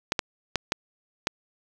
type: clicks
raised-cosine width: 0.2 ms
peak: -6 dBFS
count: 5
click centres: 0.121 / 0.192 / 0.557 / 0.721 / 1.271 s
effects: none